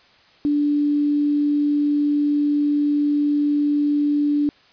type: tone with quantisation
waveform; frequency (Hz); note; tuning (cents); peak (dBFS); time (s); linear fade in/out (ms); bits
sine; 292.2; D4; -9; -16; 0.45-4.49; 0; 7
effects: white hiss -53 dBFS RMS until 4.72 s + resampled to 11025 Hz